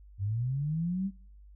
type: linear sweep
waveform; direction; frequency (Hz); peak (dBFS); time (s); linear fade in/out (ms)
sine; up; 93.3 to 200; -28; 0.18-1.11; 50
effects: noise-tail reverb RT60 0.6 s tail -25 dB re dry + added 50 Hz sine -50 dBFS peak until 1.55 s